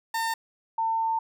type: tone pair in turn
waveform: 30% pulse / sine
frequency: 907 / 900.7 Hz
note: A#5 / A5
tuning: -48 / +40 cents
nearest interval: unison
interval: 12 cents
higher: first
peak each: -23 dBFS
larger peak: neither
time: 0.14-0.34 / 0.78-1.19 s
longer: second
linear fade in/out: 5 ms
effects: none